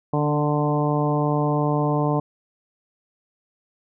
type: harmonic tone with a mistuned harmonic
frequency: 148.4 Hz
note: D3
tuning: 18 cents sharp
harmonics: 1 / 2 / 3 / 4 / 5 / 6 / 7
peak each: -22 / -25 / -27 / -28 / -29 / -30 / -30 dBFS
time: 0.13-2.2 s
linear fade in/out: 5 ms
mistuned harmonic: 2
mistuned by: -15 cents
effects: none